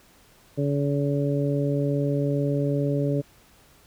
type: harmonic tone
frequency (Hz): 142.3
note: C#3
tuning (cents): +46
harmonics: 1 / 2 / 3 / 4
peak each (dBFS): -24 / -27 / -29 / -30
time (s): 0.57-3.22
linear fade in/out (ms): 20
effects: pink hiss -56 dBFS RMS until 3.86 s